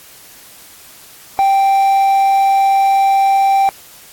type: tone with quantisation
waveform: triangle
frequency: 783 Hz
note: G5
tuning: 2 cents flat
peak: -7 dBFS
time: 1.39-3.69 s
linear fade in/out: 0 ms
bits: 5
effects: white hiss -40 dBFS RMS until 4.12 s + AAC 64 kbps